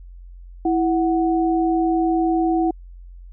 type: tone pair together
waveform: sine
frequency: 329.6 / 739.9 Hz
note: E4 / F#5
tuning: 0 / 0 cents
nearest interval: octave + major second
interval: 1400 cents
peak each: -17 / -22 dBFS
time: 0.65-2.71 s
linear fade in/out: 5 ms
effects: added 44 Hz sine -37 dBFS peak until 3.32 s